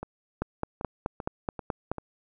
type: two click trains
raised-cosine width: 1 ms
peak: -21 / -14 dBFS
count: 6 / 8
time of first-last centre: 0.03-1.983 / 0.42-1.916 s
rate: 2.56 / 4.68 Hz
effects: none